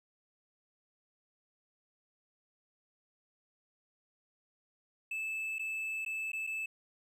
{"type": "tone with dropouts", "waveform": "triangle", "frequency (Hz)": 2623, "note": "E7", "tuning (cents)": -9, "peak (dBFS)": -33, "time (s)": [5.11, 6.66], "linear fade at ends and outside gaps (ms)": 5, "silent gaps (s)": [[5.585, 5.593], [6.05, 6.061], [6.319, 6.331], [6.468, 6.472]], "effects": []}